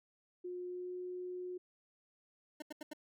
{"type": "tone with pitch glide", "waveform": "sine", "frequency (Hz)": [359, 362.1], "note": ["F4", "F#4"], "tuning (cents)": [48, -37], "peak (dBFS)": -40, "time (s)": [0.44, 1.58], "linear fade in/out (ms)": 10, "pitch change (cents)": 15, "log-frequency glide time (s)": [0.67, 0.93]}
{"type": "tone bursts", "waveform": "25% pulse", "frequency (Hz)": 302.9, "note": "D#4", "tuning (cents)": -46, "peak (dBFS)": -39, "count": 4, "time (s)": [2.6, 2.934], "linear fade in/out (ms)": 5, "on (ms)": 22, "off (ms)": 82}
{"effects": []}